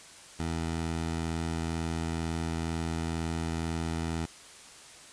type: tone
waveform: 15% pulse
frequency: 82.1 Hz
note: E2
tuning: 6 cents flat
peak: -24 dBFS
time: 0.39-4.26 s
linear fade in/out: 10 ms
effects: white hiss -50 dBFS RMS until 5.12 s + resampled to 22050 Hz